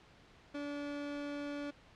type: tone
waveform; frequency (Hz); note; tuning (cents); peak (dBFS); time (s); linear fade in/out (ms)
30% pulse; 288.5; D4; -31; -36; 0.54-1.71; 10
effects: pink hiss -61 dBFS RMS until 1.95 s + low-pass 4000 Hz 12 dB/octave